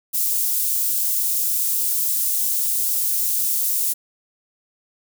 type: high-pass noise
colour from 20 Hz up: white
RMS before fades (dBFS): -21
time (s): 0.13-3.94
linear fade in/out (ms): 20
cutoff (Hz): 8900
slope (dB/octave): 12
effects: none